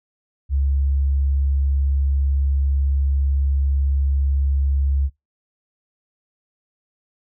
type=tone; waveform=sine; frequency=69 Hz; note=C#2; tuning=7 cents flat; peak=-16 dBFS; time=0.49-5.1 s; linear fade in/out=50 ms; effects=noise-tail reverb RT60 0.2 s tail -23 dB re dry